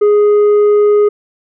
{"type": "tone with tanh clipping", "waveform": "sine", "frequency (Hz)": 415.3, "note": "G#4", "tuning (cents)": 0, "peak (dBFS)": -7, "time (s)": [0.01, 1.09], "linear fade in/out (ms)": 10, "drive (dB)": 4, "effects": []}